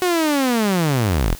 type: linear sweep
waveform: sawtooth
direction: down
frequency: 369.5 to 30.87 Hz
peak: -12 dBFS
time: 0.02-1.35 s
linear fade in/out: 0 ms
effects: white hiss -39 dBFS RMS until 1.39 s